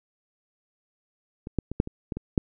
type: clicks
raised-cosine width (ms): 3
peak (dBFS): -22 / -11 / -19 / -7 / -21 / -17 / -20 / -7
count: 8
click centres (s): 1.471 / 1.587 / 1.716 / 1.801 / 1.874 / 2.122 / 2.17 / 2.378
effects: none